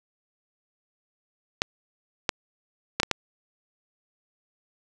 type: clicks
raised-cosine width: 0.2 ms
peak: -4 dBFS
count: 5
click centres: 1.619 / 2.292 / 3 / 3.032 / 3.113 s
effects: none